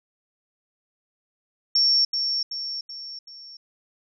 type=tone with echo; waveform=sine; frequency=5470 Hz; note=F8; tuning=37 cents flat; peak=-16 dBFS; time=1.75-2.05 s; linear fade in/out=5 ms; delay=380 ms; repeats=4; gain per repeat=-6 dB; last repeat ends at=3.57 s; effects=none

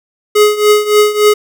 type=tone with tremolo; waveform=square; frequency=420 Hz; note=G#4; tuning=19 cents sharp; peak=-4 dBFS; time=0.35-1.34 s; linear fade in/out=10 ms; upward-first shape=triangle; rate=3.5 Hz; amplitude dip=85%; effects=none

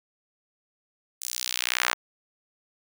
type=tone with high-pass filter sweep; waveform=sawtooth; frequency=61.74 Hz; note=B1; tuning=in tune; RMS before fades=-29 dBFS; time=1.21-1.94 s; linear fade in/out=10 ms; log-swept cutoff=7800 to 1200 Hz; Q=1.2; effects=none

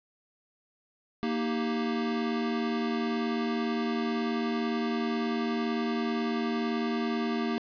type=chord; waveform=square; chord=Eb major; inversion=second; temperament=equal; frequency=233.1 / 311.1 / 392 Hz; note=Bb3 / Eb4 / G4; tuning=0 / 0 / 0 cents; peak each=-30 / -36 / -35 dBFS; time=1.23-7.58 s; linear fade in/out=0 ms; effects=resampled to 11025 Hz + 9-bit

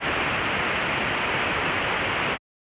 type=low-pass noise; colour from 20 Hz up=white; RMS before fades=-25 dBFS; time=0-2.38 s; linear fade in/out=50 ms; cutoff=2900 Hz; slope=48 dB/octave; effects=high-pass 60 Hz 12 dB/octave + resampled to 8000 Hz

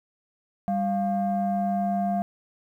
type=tone pair together; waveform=sine; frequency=197.66 / 698.5 Hz; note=G3 / F5; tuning=+15 / 0 cents; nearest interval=octave + minor seventh; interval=2185 cents; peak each=-24 dBFS; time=0.68-2.22 s; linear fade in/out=0 ms; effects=tanh soft clip ceiling -18 dBFS + 10-bit

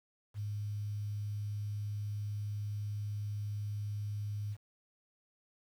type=tone with quantisation; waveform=sine; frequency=103.83 Hz; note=G#2; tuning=in tune; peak=-35 dBFS; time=0.34-4.57 s; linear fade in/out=50 ms; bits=10; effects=none

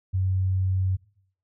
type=tone; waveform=sine; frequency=94 Hz; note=F#2; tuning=28 cents sharp; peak=-21 dBFS; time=0.13-0.97 s; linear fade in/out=20 ms; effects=noise-tail reverb RT60 0.6 s tail -20 dB re dry

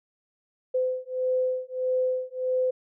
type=beating tone pair; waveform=sine; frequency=510 / 511.6 Hz; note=C5 / C5; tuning=-44 / -39 cents; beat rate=1.6 Hz; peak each=-27 dBFS; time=0.74-2.71 s; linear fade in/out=10 ms; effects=none

